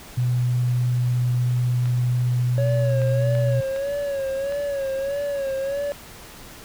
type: tone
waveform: sine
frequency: 123.3 Hz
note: B2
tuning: 2 cents flat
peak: -18 dBFS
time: 0.17-3.61 s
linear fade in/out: 10 ms
type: clicks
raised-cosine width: 0.3 ms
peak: -22 dBFS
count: 5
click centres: 1.857 / 3.018 / 3.352 / 3.762 / 4.523 s
type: tone with vibrato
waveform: triangle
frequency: 554.4 Hz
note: C#5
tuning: in tune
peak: -21 dBFS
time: 2.58-5.92 s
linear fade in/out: 0 ms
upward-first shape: sine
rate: 1.6 Hz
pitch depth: 61 cents each way
effects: pink hiss -42 dBFS RMS until 6.64 s